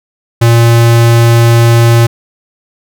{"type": "tone", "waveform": "square", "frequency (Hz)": 116.8, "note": "A#2", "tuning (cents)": 4, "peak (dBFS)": -4, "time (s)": [0.41, 2.07], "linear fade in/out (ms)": 10, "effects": []}